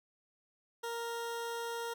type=tone; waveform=20% pulse; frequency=466.2 Hz; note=A#4; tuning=in tune; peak=-32 dBFS; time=0.83-1.94 s; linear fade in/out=10 ms; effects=none